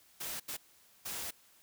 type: noise bursts at uneven times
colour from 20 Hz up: white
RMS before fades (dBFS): -40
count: 3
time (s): 0.2-0.4 / 0.48-0.57 / 1.05-1.31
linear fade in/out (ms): 10
effects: white hiss -64 dBFS RMS until 1.62 s